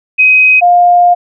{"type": "tone pair in turn", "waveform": "sine", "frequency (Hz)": [2521, 706.1], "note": ["D#7", "F5"], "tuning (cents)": [22, 19], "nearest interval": "octave + minor seventh", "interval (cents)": 2203, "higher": "first", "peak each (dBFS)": -3, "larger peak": "neither", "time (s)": [[0.18, 0.61], [0.61, 1.15]], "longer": "second", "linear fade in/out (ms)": 20, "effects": []}